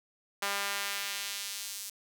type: tone with high-pass filter sweep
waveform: sawtooth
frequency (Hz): 200.1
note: G3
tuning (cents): +36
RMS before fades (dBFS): -36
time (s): 0.42-1.9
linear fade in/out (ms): 5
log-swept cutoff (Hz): 1000 to 6400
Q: 0.78
effects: 9-bit